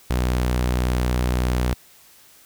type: tone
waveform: sawtooth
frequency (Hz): 61.74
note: B1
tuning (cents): 0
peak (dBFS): -15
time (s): 0.1-1.74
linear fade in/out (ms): 5
effects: white hiss -51 dBFS RMS until 2.45 s